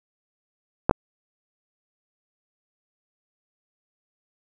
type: clicks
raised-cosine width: 1 ms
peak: -3 dBFS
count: 2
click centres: 0.895 / 0.911 s
effects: none